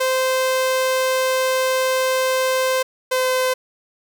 sawtooth tone pair in turn, 519 / 513.6 Hz, C5 / C5, -14 / -32 cents, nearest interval unison, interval 18 cents, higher first, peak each -13 dBFS, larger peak neither, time 0-2.83 / 3.11-3.54 s, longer first, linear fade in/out 10 ms, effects none

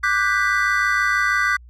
triangle chord, G major seventh, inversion second, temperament equal with one note detuned, 1174.7 / 1480 / 1586.2 / 1975.5 Hz, D6 / F#6 / G6 / B6, 0 / 0 / +20 / 0 cents, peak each -21 / -20 / -21 / -20 dBFS, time 0.03-1.57 s, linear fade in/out 10 ms, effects added 60 Hz sine -41 dBFS peak until 1.69 s

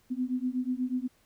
sine beating tone pair, 248.9 / 257.1 Hz, B3 / C4, +14 / -30 cents, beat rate 8.2 Hz, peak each -31 dBFS, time 0.1-1.08 s, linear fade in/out 20 ms, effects pink hiss -66 dBFS RMS until 1.25 s

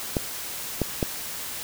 clicks, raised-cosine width 2 ms, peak -9 dBFS, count 3, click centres 0.168 / 0.817 / 1.028 s, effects white hiss -34 dBFS RMS until 1.63 s

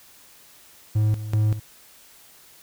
triangle tone with tremolo, 107.2 Hz, A2, 45 cents flat, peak -15 dBFS, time 0.95-1.6 s, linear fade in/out 10 ms, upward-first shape square, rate 2.6 Hz, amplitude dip 75%, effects white hiss -51 dBFS RMS until 2.62 s

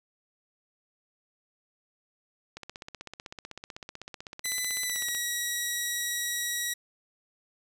click train, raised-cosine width 0.2 ms, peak -23 dBFS, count 42, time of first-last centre 2.57-5.149 s, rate 15.9 Hz
10% pulse tone with pitch glide, 2001 to 1918.4 Hz, B6 to A#6, +22 to +49 cents, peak -20 dBFS, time 4.44-6.74 s, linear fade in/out 10 ms, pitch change -73 cents, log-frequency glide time 4.84-5.06 s
effects none

